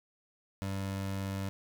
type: tone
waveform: 25% pulse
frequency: 97.3 Hz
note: G2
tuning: 12 cents flat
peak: -30 dBFS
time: 0.62-1.49 s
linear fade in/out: 0 ms
effects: none